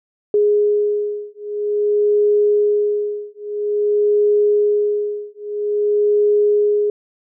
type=beating tone pair; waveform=sine; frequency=415.3 / 415.8 Hz; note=G#4 / G#4; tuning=0 / +2 cents; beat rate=0.5 Hz; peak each=-17 dBFS; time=0.34-6.9 s; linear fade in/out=2 ms; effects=none